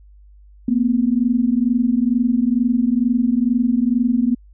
sine tone pair together, 231 / 253.2 Hz, A#3 / B3, -16 / +43 cents, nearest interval major second, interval 159 cents, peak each -17 dBFS, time 0.68-4.35 s, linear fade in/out 5 ms, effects added 50 Hz sine -43 dBFS peak until 4.53 s

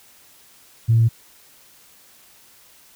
sine tone, 114.2 Hz, A#2, 35 cents flat, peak -11 dBFS, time 0.88-1.09 s, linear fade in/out 20 ms, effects tanh soft clip ceiling -7 dBFS + white hiss -51 dBFS RMS until 2.95 s

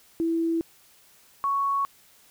sine tone pair in turn, 330.4 / 1111.3 Hz, E4 / C#6, +4 / +4 cents, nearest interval octave + major sixth, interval 2100 cents, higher second, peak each -22 dBFS, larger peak neither, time 0.2-0.61 / 1.44-1.85 s, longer neither, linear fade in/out 0 ms, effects white hiss -57 dBFS RMS until 2.3 s

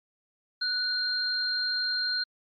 sine tone pair together, 1480 / 4186 Hz, F#6 / C8, 0 / 0 cents, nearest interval octave + tritone, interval 1800 cents, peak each -31 / -27 dBFS, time 0.61-2.24 s, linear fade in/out 10 ms, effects MP3 64 kbps

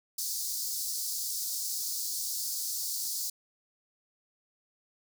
pink high-pass noise, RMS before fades -34 dBFS, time 0.18-3.3 s, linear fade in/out 5 ms, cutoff 4500 Hz, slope 48 dB/octave, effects none

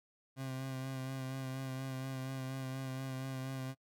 30% pulse tone with vibrato, 132 Hz, C3, 16 cents sharp, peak -36 dBFS, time 0.36-3.75 s, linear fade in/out 50 ms, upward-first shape sine, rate 4.2 Hz, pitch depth 23 cents each way, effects noise-tail reverb RT60 0.1 s tail -26 dB re dry

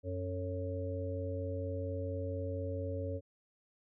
harmonic tone with a mistuned harmonic, 92 Hz, F#2, 9 cents flat, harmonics 1 / 3 / 5 / 6, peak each -37 / -44 / -43 / -41 dBFS, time 0.03-3.21 s, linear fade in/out 50 ms, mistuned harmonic 5, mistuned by -47 cents, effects none

